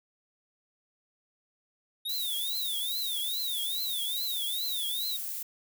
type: tone with vibrato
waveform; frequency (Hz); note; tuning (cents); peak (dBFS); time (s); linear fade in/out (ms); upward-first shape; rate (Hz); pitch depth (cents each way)
square; 3673; A#7; -26; -32; 2.05-5.17; 10; triangle; 2.4; 210
type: noise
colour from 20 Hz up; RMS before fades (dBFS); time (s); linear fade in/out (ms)
violet; -36; 2.09-5.43; 5
effects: none